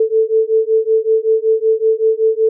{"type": "beating tone pair", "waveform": "sine", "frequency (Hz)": [440, 445.3], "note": ["A4", "A4"], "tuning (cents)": [0, 21], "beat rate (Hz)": 5.3, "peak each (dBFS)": [-14, -14], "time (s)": [0, 2.49], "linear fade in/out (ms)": 5, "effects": []}